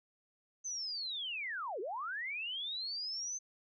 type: linear two-way sweep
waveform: sine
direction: down then up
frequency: 6260 to 346.1 to 6260 Hz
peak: -37 dBFS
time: 0.64-3.39 s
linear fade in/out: 20 ms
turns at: 1.8 s
effects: none